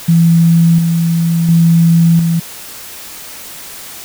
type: tone with tremolo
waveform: sine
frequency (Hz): 166.9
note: E3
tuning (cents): +22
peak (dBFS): -5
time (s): 0.08-2.4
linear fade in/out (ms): 10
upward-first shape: square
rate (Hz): 0.71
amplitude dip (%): 40
effects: white hiss -30 dBFS RMS until 4.04 s